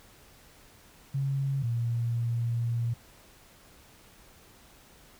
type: tone pair in turn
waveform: sine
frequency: 137.1 / 117.51 Hz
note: C#3 / A#2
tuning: -19 / +14 cents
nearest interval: minor third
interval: 267 cents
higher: first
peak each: -26 dBFS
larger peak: neither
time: 1.14-1.63 / 1.63-2.94 s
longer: second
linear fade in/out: 10 ms
effects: pink hiss -56 dBFS RMS until 5.19 s